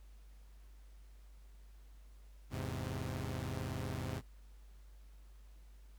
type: chord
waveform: sawtooth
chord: E augmented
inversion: none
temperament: equal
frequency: 82.41 / 103.83 / 130.81 Hz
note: E2 / G#2 / B#2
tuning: 0 / 0 / 0 cents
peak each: -39 / -39 / -38 dBFS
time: 2.5-4.22 s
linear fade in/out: 50 ms
effects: added 50 Hz sine -54 dBFS peak until 5.98 s + pink hiss -71 dBFS RMS until 5.98 s